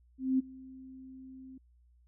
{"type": "tone with ADSR envelope", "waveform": "sine", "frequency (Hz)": 261.5, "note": "C4", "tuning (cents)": -1, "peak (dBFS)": -23, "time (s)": [0.18, 1.58], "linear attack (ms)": 210, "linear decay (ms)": 17, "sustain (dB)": -23, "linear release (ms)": 5, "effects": ["added 60 Hz sine -61 dBFS peak until 2.07 s"]}